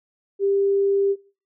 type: tone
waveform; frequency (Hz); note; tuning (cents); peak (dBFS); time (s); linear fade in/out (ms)
sine; 396.4; G4; +19; -17; 0.39-1.16; 50
effects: noise-tail reverb RT60 0.4 s tail -21 dB re dry